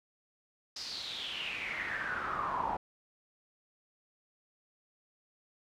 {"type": "noise with band-pass filter sweep", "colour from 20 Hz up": "brown", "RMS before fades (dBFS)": -37, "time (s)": [0.76, 2.77], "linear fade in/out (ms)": 5, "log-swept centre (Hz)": [5100, 850], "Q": 7.2, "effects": []}